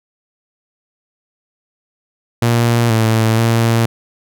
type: tone with pitch steps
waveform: sawtooth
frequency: 117.7 / 111.8 / 115 Hz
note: A#2 / A2 / A#2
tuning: +17 / +28 / -23 cents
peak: -7 dBFS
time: 2.42-3.86 s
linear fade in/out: 5 ms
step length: 480 ms
effects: none